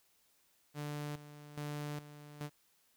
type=tone with tremolo; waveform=sawtooth; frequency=147.5 Hz; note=D3; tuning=8 cents sharp; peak=-35 dBFS; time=0.74-2.5 s; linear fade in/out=50 ms; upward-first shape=square; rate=1.2 Hz; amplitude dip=75%; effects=white hiss -72 dBFS RMS until 2.96 s